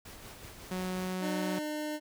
pink noise with tremolo, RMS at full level -47 dBFS, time 0.05-1.14 s, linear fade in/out 5 ms, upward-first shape sine, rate 5.4 Hz, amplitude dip 35%
sawtooth tone with pitch glide, 184.4 to 185.79 Hz, F#3 to F#3, -6 to +7 cents, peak -29 dBFS, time 0.71-1.59 s, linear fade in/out 5 ms, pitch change +13 cents, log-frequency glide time 0.96-1.43 s
25% pulse tone, 302.6 Hz, D#4, 48 cents flat, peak -30 dBFS, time 1.2-2 s, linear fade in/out 50 ms
effects none

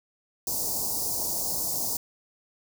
white band-stop noise, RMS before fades -29 dBFS, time 0.47-1.97 s, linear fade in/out 2 ms, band 960 to 4700 Hz, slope 48 dB/octave, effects none

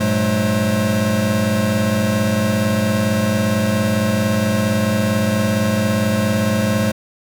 square tone cluster, 100.6 / 118.2 / 189.1 / 213.5 / 533 Hz, G2 / A#2 / F#3 / G#3 / C5, +45 / +24 / +38 / +48 / +32 cents, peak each -23 / -25 / -25 / -19 / -24 dBFS, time 0-6.92 s, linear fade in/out 10 ms, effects none

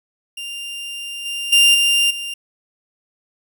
40% pulse tone with level steps, 2794 Hz, F7, in tune, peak -26 / -22 / -8 / -12 / -24 dBFS, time 0.37-2.34 s, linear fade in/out 5 ms, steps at 1.25 / 1.52 / 1.74 / 2.1 s, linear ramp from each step 10 ms, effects none

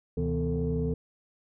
sine tone cluster, 72.9 / 126.8 / 160.4 / 250.3 / 444 Hz, D2 / B2 / E3 / B3 / A4, -12 / +46 / -47 / +23 / +16 cents, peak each -31 / -37 / -29 / -33 / -31 dBFS, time 0.17-0.94 s, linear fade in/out 5 ms, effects tanh soft clip ceiling -19 dBFS

